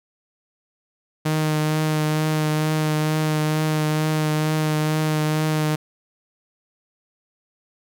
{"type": "tone with vibrato", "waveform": "sawtooth", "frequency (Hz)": 154.5, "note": "D#3", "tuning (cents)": -12, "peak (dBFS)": -15, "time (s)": [1.25, 5.76], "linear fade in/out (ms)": 10, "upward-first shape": "triangle", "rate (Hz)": 2.2, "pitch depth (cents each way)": 18, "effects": []}